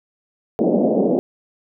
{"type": "band-pass noise", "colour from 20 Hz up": "pink", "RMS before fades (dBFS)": -17, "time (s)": [0.59, 1.19], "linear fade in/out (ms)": 0, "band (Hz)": [190, 660], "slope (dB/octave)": 48, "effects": []}